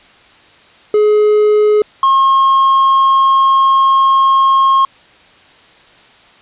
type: tone pair in turn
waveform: triangle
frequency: 422 / 1077 Hz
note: G#4 / C6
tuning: +28 / +50 cents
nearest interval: octave + major third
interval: 1622 cents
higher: second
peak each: -5 dBFS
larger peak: neither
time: 0.94-1.82 / 2.03-4.85 s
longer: second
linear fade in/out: 2 ms
effects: white hiss -44 dBFS RMS until 6.41 s + resampled to 8000 Hz